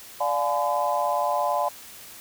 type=chord; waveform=sine; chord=D diminished seventh; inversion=none; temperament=just; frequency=587.3 / 704.8 / 845.8 / 1014.9 Hz; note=D5 / F5 / Ab5 / Cb6; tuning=0 / +16 / +31 / +47 cents; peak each=-27 dBFS; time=0.2-1.69 s; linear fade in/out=10 ms; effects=white hiss -44 dBFS RMS until 2.2 s